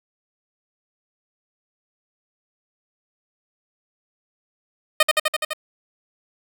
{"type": "tone with echo", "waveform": "10% pulse", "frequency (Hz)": 616, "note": "D#5", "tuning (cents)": -17, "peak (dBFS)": -3, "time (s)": [5, 5.03], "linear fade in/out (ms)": 5, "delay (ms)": 84, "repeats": 6, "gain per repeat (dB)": -2, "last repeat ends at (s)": 5.534, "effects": []}